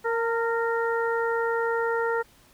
harmonic tone with a mistuned harmonic, 462.7 Hz, A#4, 13 cents flat, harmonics 1 / 2 / 3 / 4, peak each -25 / -30 / -30 / -34 dBFS, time 0.04-2.23 s, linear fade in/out 20 ms, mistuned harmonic 2, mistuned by -26 cents, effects pink hiss -57 dBFS RMS until 2.53 s

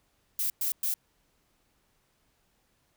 violet noise bursts, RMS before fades -29 dBFS, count 3, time 0.39-0.94 s, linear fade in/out 2 ms, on 110 ms, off 110 ms, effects pink hiss -71 dBFS RMS until 2.96 s

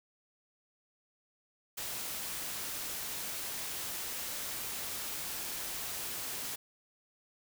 white noise, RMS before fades -39 dBFS, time 1.77-6.56 s, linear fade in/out 10 ms, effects none

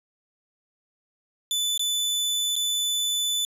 sawtooth tone with dropouts, 3497 Hz, A7, 11 cents flat, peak -20 dBFS, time 1.51-3.45 s, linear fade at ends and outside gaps 1 ms, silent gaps 1.777-1.794 / 2.556-2.563 s, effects resampled to 32000 Hz

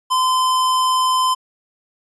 square tone, 1027 Hz, C6, 33 cents flat, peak -15 dBFS, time 0.1-1.35 s, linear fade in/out 20 ms, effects resampled to 24000 Hz

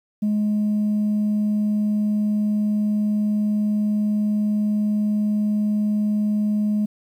sine tone, 210 Hz, G#3, 19 cents sharp, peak -16 dBFS, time 0.22-6.86 s, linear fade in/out 10 ms, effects tanh soft clip ceiling -16 dBFS + 9-bit

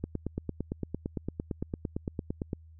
click train, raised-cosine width 3 ms, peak -19 dBFS, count 23, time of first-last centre 0.04-2.532 s, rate 8.83 Hz, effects added 80 Hz sine -50 dBFS peak until 2.79 s

